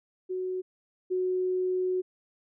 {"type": "tone pair in turn", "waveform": "sine", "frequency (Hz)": [370, 368.3], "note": ["F#4", "F#4"], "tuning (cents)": [0, -8], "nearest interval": "unison", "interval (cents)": 8, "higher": "first", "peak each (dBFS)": [-29, -25], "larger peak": "second", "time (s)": [[0.29, 0.62], [1.1, 2.02]], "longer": "second", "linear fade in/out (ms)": 20, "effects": []}